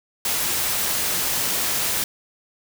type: noise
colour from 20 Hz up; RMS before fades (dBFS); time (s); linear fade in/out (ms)
white; -23; 0.25-2.04; 2
effects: none